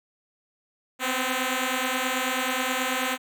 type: beating tone pair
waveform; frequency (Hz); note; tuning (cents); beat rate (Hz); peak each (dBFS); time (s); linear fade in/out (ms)
5% pulse; 252.8 / 262.1; B3 / C4; +41 / +3; 9.3; -16; 0.99-3.18; 50
effects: none